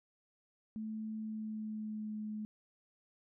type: tone with pitch glide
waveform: sine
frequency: 218 to 213.6 Hz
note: A3 to G#3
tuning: -16 to +49 cents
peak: -38 dBFS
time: 0.76-2.45 s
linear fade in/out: 0 ms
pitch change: -35 cents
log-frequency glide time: 1.18-2.16 s
effects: none